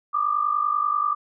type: tone pair together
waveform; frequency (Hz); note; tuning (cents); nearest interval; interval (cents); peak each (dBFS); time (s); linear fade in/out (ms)
sine; 1174.7 / 1225; D6 / D#6; 0 / -27; minor second; 73; -22 / -24; 0.13-1.15; 20
effects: none